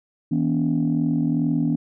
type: tone cluster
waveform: sine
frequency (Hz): 161.2 / 242.4 / 284.8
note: E3 / B3 / C#4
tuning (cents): -38 / -32 / +47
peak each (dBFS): -22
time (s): 0.31-1.76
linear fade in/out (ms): 10
effects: tanh soft clip ceiling -12 dBFS